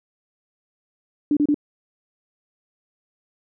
sine tone bursts, 293.7 Hz, D4, in tune, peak -15 dBFS, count 3, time 1.31-1.544 s, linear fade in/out 2 ms, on 58 ms, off 30 ms, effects none

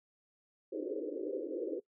pink band-pass noise, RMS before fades -38 dBFS, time 0.72-1.8 s, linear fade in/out 10 ms, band 290 to 540 Hz, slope 96 dB/octave, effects noise-tail reverb RT60 0.1 s tail -20 dB re dry

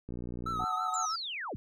click train, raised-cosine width 3 ms, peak -28 dBFS, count 34, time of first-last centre 0.09-0.64 s, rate 60 Hz
triangle tone with vibrato, 1301 Hz, E6, 23 cents flat, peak -30 dBFS, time 0.46-1.16 s, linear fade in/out 5 ms, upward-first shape triangle, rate 6.1 Hz, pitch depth 68 cents each way
sine chord, D# diminished, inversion first, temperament equal, 740 / 880 / 1244.5 Hz, F#5 / A5 / D#6, 0 / 0 / 0 cents, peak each -36 / -41 / -37 dBFS, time 0.59-1.06 s, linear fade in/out 10 ms
sine linear sweep, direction down, 7400 to 32.52 Hz, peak -35 dBFS, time 0.94-1.56 s, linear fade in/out 0 ms
effects none

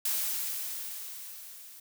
blue noise with level ramp, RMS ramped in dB -29 to -50 dBFS, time 0.05-1.8 s, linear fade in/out 5 ms, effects none

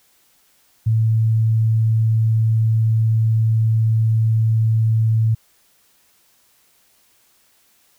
sine tone, 111.5 Hz, A2, 23 cents sharp, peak -13 dBFS, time 0.86-5.35 s, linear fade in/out 10 ms, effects white hiss -58 dBFS RMS until 7.98 s

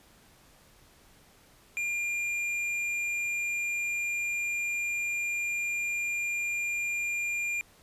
sine tone with tanh clipping, 2400 Hz, D7, 37 cents sharp, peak -30 dBFS, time 1.77-7.61 s, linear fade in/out 0 ms, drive 8 dB, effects pink hiss -59 dBFS RMS until 7.82 s + resampled to 32000 Hz

